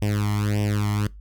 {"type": "tone with flanger", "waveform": "sawtooth", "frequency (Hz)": 103.83, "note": "G#2", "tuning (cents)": 0, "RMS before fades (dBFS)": -23, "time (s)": [0.02, 1.07], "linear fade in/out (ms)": 0, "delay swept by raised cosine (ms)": [0.36, 0.97], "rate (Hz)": 1.7, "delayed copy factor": 1, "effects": ["noise-tail reverb RT60 0.2 s tail -22 dB re dry", "added 50 Hz sine -39 dBFS peak until 1.2 s"]}